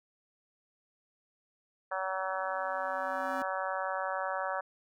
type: harmonic tone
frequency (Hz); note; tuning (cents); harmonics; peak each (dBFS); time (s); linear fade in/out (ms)
189.1; F#3; +38; 3 / 4 / 5 / 6 / 7 / 8 / 9; -37 / -38 / -39 / -40 / -40 / -41 / -42; 1.91-4.61; 10
type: tone with exponential growth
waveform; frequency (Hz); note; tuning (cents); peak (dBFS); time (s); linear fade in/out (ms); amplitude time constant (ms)
square; 264.6; C4; +20; -39; 1.99-3.42; 0; 310
effects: none